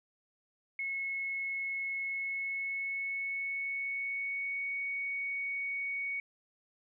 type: tone with pitch glide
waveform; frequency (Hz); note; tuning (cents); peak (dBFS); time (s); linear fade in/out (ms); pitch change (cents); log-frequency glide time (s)
sine; 2185 to 2232; C#7 to C#7; -26 to +11; -33; 0.79-6.2; 2; +37; 2.03-4.75
effects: none